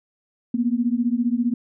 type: beating tone pair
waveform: sine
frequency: 233.1 / 248.1 Hz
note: A#3 / B3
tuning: 0 / +8 cents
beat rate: 15 Hz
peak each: -21 / -22 dBFS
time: 0.54-1.54 s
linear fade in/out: 5 ms
effects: none